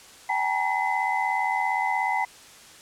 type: tone cluster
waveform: sine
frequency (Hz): 772 / 849 / 945 / 2030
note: G5 / G#5 / A#5 / B6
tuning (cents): -27 / +38 / +23 / +47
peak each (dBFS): -28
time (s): 0.29-2.25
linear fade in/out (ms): 5
effects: white hiss -48 dBFS RMS until 2.81 s + low-pass 9000 Hz 12 dB/octave